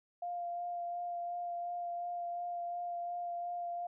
sine tone with vibrato, 698.5 Hz, F5, in tune, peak -36 dBFS, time 0.22-3.87 s, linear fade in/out 5 ms, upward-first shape sine, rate 2.8 Hz, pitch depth 13 cents each way, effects none

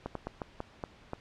slowing click train, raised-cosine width 1 ms, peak -21 dBFS, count 7, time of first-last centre 0.06-1.134 s, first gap 93 ms, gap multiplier 1.26, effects pink hiss -57 dBFS RMS until 1.2 s + low-pass 4000 Hz 12 dB/octave

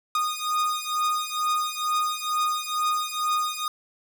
45% pulse beating tone pair, 1232 / 1234.2 Hz, D#6 / D#6, -17 / -14 cents, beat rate 2.2 Hz, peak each -27 dBFS, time 0.15-3.68 s, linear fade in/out 2 ms, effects none

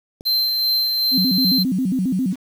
click, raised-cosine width 2 ms, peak -24 dBFS, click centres 0.209 s
square tone with tremolo, 4115 Hz, C8, 30 cents flat, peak -16 dBFS, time 0.25-1.64 s, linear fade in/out 20 ms, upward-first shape sine, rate 2.6 Hz, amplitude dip 30%
sine tone with vibrato, 220 Hz, A3, in tune, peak -17 dBFS, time 1.11-2.36 s, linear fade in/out 50 ms, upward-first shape square, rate 7.4 Hz, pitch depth 290 cents each way
effects 7-bit

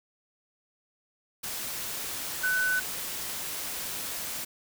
sine tone in noise, 1500 Hz, F#6, 23 cents sharp, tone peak -24 dBFS, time 2.43-2.8 s, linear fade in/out 10 ms, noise white, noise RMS -35 dBFS, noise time 1.43-4.45 s, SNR +8 dB, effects none

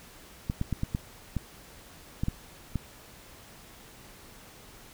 clicks, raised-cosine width 5 ms, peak -16 dBFS, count 9, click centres 0.499 / 0.614 / 0.727 / 0.834 / 0.949 / 1.367 / 2.235 / 2.284 / 2.757 s, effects pink hiss -51 dBFS RMS until 4.93 s

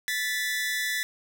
sawtooth tone pair together, 1745.7 / 1976 Hz, A6 / B6, -14 / 0 cents, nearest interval major second, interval 214 cents, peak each -26 dBFS, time 0.08-1.03 s, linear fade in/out 0 ms, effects none

